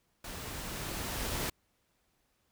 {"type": "noise with level ramp", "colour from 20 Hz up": "pink", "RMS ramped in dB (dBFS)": [-43, -34], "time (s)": [0.24, 1.5], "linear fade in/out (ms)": 5, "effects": ["pink hiss -75 dBFS RMS until 2.51 s"]}